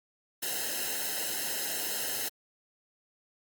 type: noise with comb filter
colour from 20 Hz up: white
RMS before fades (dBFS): -33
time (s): 0.42-2.29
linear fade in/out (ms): 10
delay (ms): 0.86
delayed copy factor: -0.95
effects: Opus 48 kbps